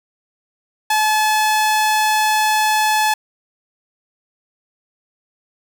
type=tone; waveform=sawtooth; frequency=860 Hz; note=A5; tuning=40 cents flat; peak=-10 dBFS; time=0.9-3.14 s; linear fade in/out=5 ms; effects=none